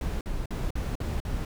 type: noise bursts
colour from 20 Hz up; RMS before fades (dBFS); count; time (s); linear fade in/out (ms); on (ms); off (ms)
brown; -30; 6; 0.01-1.45; 2; 200; 48
effects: none